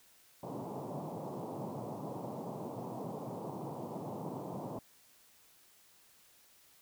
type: band-pass noise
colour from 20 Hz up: pink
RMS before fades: -42 dBFS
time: 0.43-4.79 s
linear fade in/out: 2 ms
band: 120 to 1000 Hz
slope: 48 dB/octave
effects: white hiss -64 dBFS RMS until 6.81 s